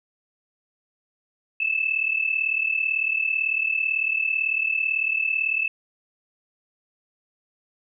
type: tone pair together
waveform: sine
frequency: 2599 / 2637 Hz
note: E7 / E7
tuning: -25 / 0 cents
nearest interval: unison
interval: 25 cents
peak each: -25 / -23 dBFS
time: 1.6-5.68 s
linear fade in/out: 5 ms
effects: none